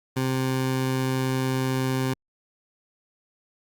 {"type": "tone", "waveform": "20% pulse", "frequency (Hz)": 130.81, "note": "C3", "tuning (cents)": 0, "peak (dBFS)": -18, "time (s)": [0.16, 2.14], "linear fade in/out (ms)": 10, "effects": ["Opus 48 kbps"]}